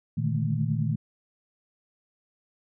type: tone cluster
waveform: sine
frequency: 115.8 / 143.2 / 154.2 / 210.7 / 219.7 Hz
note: A#2 / D3 / D#3 / G#3 / A3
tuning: -11 / -43 / -15 / +25 / -2 cents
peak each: -28 / -33 / -27 / -35 / -34 dBFS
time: 0.17-0.96 s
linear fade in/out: 10 ms
effects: none